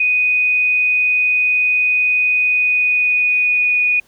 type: tone with pitch glide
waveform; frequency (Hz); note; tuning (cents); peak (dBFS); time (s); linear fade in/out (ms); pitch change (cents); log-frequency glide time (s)
sine; 2489 to 2469; D#7 to D#7; 0 to -14; -12; 0-4; 5; -14; 2.39-3.8
effects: pink hiss -54 dBFS RMS until 4.07 s